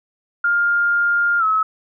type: tone with pitch glide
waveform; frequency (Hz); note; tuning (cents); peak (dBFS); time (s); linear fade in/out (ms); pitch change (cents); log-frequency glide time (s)
sine; 1406 to 1289.3; F6 to E6; +11 to -39; -14; 0.44-1.63; 5; -150; 1.39-1.44
effects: none